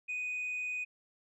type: tone with frequency modulation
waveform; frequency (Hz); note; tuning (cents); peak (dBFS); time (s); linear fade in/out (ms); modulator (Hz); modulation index
sine; 2489; D#7; 0; -32; 0.08-0.85; 20; 48.5; 0.25
effects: tanh soft clip ceiling -32 dBFS